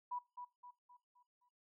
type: tone with echo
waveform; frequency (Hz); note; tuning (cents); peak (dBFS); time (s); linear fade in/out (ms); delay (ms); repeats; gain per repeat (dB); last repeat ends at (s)
sine; 981; B5; -12; -39; 0.11-0.19; 10; 260; 5; -7; 1.49
effects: noise-tail reverb RT60 0.3 s tail -21 dB re dry